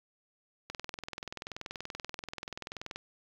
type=click train; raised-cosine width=0.2 ms; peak=-21 dBFS; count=48; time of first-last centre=0.7-2.96 s; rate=20.8 Hz; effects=low-pass 6000 Hz 12 dB/octave + 8-bit